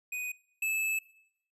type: tone pair in turn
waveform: square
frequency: 2489 / 2612 Hz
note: D#7 / E7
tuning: 0 / -17 cents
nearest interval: minor second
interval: 83 cents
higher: second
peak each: -34 / -29 dBFS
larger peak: second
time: 0.12-0.32 / 0.62-0.99 s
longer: second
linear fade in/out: 5 ms
effects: noise-tail reverb RT60 0.8 s tail -22 dB re dry + resampled to 32000 Hz